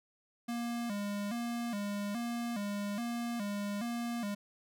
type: tone with vibrato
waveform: square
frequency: 219.3 Hz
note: A3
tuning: 6 cents flat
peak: -35 dBFS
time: 0.48-4.35 s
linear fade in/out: 10 ms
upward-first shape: square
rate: 1.2 Hz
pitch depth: 130 cents each way
effects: none